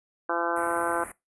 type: harmonic tone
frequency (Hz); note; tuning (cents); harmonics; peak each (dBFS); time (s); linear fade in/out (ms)
170.1; F3; -45; 2 / 3 / 4 / 5 / 6 / 7 / 8 / 9; -33 / -33 / -33 / -33 / -33 / -33 / -33 / -33; 0.29-1.04; 5
type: band-stop noise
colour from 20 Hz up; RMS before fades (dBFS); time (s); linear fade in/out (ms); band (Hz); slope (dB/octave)
white; -36; 0.56-1.12; 5; 2100 to 9600; 48
effects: noise-tail reverb RT60 0.2 s tail -20 dB re dry + resampled to 24000 Hz